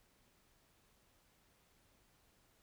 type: silence
effects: pink hiss -72 dBFS RMS until 2.62 s